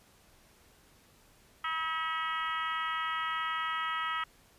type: harmonic tone with a mistuned harmonic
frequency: 321.4 Hz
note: E4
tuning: 44 cents flat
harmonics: 3 / 4 / 5 / 6 / 7 / 8 / 9 / 10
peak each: -41 / -33 / -45 / -38 / -44 / -47 / -44 / -44 dBFS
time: 1.64-4.24 s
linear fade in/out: 5 ms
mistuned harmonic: 7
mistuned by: -30 cents
effects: pink hiss -62 dBFS RMS until 4.58 s + resampled to 32000 Hz